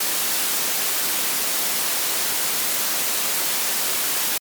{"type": "noise", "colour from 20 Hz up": "white", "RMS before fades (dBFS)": -22, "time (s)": [0, 4.38], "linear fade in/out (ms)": 5, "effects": ["high-pass 200 Hz 12 dB/octave", "MP3 96 kbps"]}